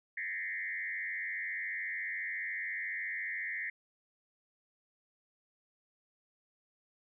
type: tone with frequency modulation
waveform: sine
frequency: 1962 Hz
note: B6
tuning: 12 cents flat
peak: -35 dBFS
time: 0.17-3.7 s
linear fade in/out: 5 ms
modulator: 94.2 Hz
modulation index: 2.2
effects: none